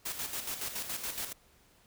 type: noise with tremolo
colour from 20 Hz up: white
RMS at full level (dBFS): -36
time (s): 0.05-1.33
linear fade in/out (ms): 10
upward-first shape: square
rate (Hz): 7.1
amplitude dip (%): 55
effects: pink hiss -64 dBFS RMS until 1.86 s